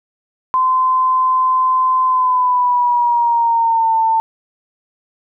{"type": "tone with pitch glide", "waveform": "sine", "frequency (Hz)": [1030, 896.7], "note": ["C6", "A5"], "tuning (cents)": [-28, 33], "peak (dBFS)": -11, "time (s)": [0.54, 4.2], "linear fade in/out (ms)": 0, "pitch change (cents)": -239, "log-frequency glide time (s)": [2.06, 3.95], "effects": []}